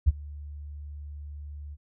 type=tone with ADSR envelope; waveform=sine; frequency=73.2 Hz; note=D2; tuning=5 cents flat; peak=-13 dBFS; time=0.06-1.77 s; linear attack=23 ms; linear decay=28 ms; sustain=-24 dB; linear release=40 ms; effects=none